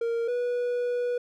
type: tone pair in turn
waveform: triangle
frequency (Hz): 464.6 / 487.5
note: A#4 / B4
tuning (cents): -6 / -23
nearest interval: minor second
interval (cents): 83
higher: second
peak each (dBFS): -23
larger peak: neither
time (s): 0.01-0.28 / 0.28-1.18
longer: second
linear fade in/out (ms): 5
effects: none